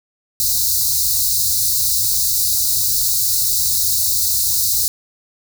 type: band-stop noise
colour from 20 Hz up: white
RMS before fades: -17 dBFS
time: 0.4-4.88 s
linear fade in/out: 0 ms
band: 130 to 3900 Hz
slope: 96 dB/octave
effects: none